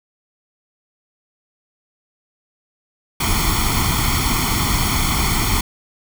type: noise with comb filter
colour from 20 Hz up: pink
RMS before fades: -18 dBFS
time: 3.2-5.61 s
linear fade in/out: 5 ms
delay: 0.91 ms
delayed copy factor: +0.85
effects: none